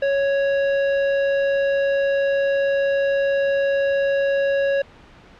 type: tone with hard clipping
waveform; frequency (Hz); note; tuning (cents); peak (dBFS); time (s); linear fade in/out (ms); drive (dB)
triangle; 554.4; C#5; 0; -19; 0.02-4.82; 5; 17
effects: pink hiss -47 dBFS RMS until 5.39 s + low-pass 3000 Hz 12 dB/octave